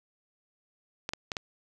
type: clicks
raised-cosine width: 0.2 ms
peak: -15 dBFS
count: 4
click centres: 1.091 / 1.135 / 1.318 / 1.368 s
effects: none